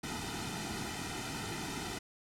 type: noise with comb filter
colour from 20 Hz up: pink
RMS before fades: -39 dBFS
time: 0.03-1.99 s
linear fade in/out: 10 ms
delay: 1.8 ms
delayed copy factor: -0.85
effects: low-pass 9000 Hz 12 dB/octave